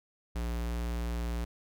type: tone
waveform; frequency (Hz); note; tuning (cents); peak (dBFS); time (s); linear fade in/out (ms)
square; 58.7; A#1; +13; -32; 0.35-1.45; 10
effects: none